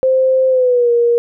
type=tone with pitch glide; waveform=sine; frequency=522 to 473.2 Hz; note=C5 to A#4; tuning=-4 to +26 cents; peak=-9 dBFS; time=0.03-1.18 s; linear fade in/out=0 ms; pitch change=-170 cents; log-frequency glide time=0.49-0.91 s; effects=none